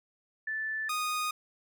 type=tone pair in turn; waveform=sine / sawtooth; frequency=1755 / 1238.3 Hz; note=A6 / D#6; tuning=-5 / -9 cents; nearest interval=tritone; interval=604 cents; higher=first; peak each=-31 / -26 dBFS; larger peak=second; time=0.47-0.89 / 0.89-1.31 s; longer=neither; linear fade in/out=5 ms; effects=none